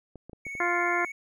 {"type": "clicks", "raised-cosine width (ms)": 2, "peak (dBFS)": -30, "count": 5, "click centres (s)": [0.157, 0.296, 0.332, 0.467, 0.552]}
{"type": "tone with vibrato", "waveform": "triangle", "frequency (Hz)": 2217, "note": "C#7", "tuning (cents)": 0, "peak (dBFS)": -33, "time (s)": [0.45, 1.12], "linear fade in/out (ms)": 5, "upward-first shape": "sine", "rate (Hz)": 17, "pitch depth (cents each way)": 15}
{"type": "harmonic tone", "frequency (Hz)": 349.2, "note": "F4", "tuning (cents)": 0, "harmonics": [1, 2, 3, 4, 5, 6], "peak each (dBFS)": [-31, -31, -31, -31, -31, -31], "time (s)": [0.6, 1.05], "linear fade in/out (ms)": 2}
{"effects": []}